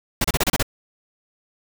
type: noise bursts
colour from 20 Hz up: pink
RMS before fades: -19 dBFS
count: 7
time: 0.21-0.628 s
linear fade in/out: 5 ms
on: 34 ms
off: 30 ms
effects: none